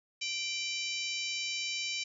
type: harmonic tone with a mistuned harmonic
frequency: 784 Hz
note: G5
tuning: in tune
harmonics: 3 / 4 / 5 / 6 / 7 / 8 / 9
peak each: -37 / -40 / -41 / -43 / -41 / -45 / -46 dBFS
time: 0.21-2.04 s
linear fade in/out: 10 ms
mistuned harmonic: 4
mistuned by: -60 cents
effects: none